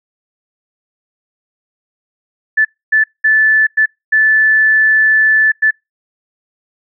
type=tone bursts at uneven times; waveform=sine; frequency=1747 Hz; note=A6; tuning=13 cents flat; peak=-7 dBFS; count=6; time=2.57-2.65 / 2.92-3.04 / 3.24-3.67 / 3.77-3.86 / 4.12-5.52 / 5.62-5.71 s; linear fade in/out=10 ms; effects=noise-tail reverb RT60 0.2 s tail -26 dB re dry